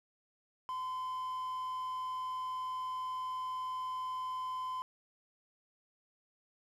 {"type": "tone with quantisation", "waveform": "triangle", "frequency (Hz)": 1023, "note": "C6", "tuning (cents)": -39, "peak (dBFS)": -34, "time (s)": [0.69, 4.82], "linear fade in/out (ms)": 0, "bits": 10, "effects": []}